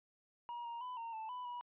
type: tone with pitch steps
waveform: triangle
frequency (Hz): 953 / 937 / 1000 / 920 / 881 / 995 / 972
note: A#5 / A#5 / B5 / A#5 / A5 / B5 / B5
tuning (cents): +38 / +9 / +21 / -23 / +2 / +13 / -28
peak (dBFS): -40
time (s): 0.49-1.61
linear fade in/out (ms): 0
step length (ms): 160
effects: resampled to 8000 Hz